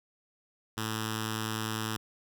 5% pulse tone with notch filter, 110 Hz, A2, in tune, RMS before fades -34 dBFS, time 0.77-1.97 s, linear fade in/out 10 ms, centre 620 Hz, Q 0.62, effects none

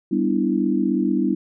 sine chord, E minor seventh, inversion first, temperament equal, 196 / 246.9 / 293.7 / 329.6 Hz, G3 / B3 / D4 / E4, 0 / 0 / 0 / 0 cents, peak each -23 dBFS, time 0.11-1.35 s, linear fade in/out 10 ms, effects none

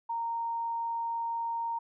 sine tone, 926 Hz, A#5, 12 cents flat, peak -30 dBFS, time 0.09-1.79 s, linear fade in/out 10 ms, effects none

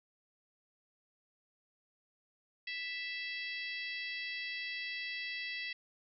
harmonic tone, 659.3 Hz, E5, in tune, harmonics 3 / 4 / 5 / 6 / 7 / 8, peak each -41 / -43 / -47 / -50 / -48 / -54 dBFS, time 2.67-5.73 s, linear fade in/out 5 ms, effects none

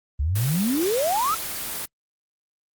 sine exponential sweep, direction up, 65.6 to 1367 Hz, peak -20 dBFS, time 0.19-1.35 s, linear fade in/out 10 ms
white noise, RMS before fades -30 dBFS, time 0.35-1.86 s, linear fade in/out 10 ms
effects Opus 24 kbps

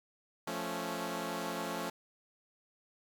10% pulse chord, F augmented, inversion none, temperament equal, 174.61 / 220 / 277.2 Hz, F3 / A3 / C#4, 0 / 0 / 0 cents, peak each -32 dBFS, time 0.47-1.9 s, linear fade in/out 5 ms, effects 10-bit

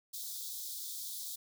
white high-pass noise, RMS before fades -42 dBFS, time 0.13-1.36 s, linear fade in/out 10 ms, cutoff 3400 Hz, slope 96 dB/octave, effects none

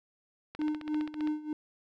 click train, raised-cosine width 0.3 ms, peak -26 dBFS, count 12, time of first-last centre 0.55-1.274 s, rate 15.2 Hz
triangle tone with tremolo, 303.9 Hz, D#4, 41 cents flat, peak -25 dBFS, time 0.59-1.53 s, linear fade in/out 2 ms, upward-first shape sine, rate 3.3 Hz, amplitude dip 85%
effects none

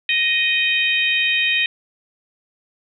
harmonic tone, 622.3 Hz, D#5, in tune, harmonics 3 / 4 / 5 / 6, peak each -23 / -18 / -23 / -24 dBFS, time 0.09-1.66 s, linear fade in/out 2 ms, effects none

